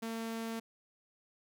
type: tone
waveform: sawtooth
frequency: 226.6 Hz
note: A#3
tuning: 49 cents flat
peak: -33 dBFS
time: 0.02-0.6 s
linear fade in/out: 10 ms
effects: none